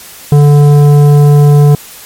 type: tone with tanh clipping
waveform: triangle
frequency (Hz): 145.7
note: D3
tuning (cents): -13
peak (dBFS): -3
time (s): 0.32-1.75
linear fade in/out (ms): 2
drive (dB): 16
effects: white hiss -31 dBFS RMS until 2.05 s + MP3 64 kbps